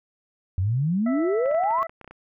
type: exponential sweep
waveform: sine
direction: up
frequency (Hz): 87 to 1132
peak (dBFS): -20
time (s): 0.58-1.83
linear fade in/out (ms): 0
type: harmonic tone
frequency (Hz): 659.3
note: E5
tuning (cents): 0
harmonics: 1 / 2 / 3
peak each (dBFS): -30 / -36 / -40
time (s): 1.06-1.87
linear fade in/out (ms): 5
type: clicks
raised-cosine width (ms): 0.5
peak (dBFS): -28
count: 12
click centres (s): 1.459 / 1.513 / 1.547 / 1.637 / 1.708 / 1.785 / 1.82 / 1.895 / 2.013 / 2.045 / 2.077 / 2.11
effects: none